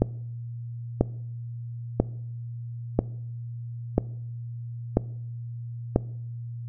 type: click train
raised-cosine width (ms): 2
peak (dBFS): -5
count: 7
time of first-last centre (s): 0.02-5.961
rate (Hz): 1.01
effects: noise-tail reverb RT60 0.7 s tail -21 dB re dry + added 118 Hz sine -33 dBFS peak until 6.68 s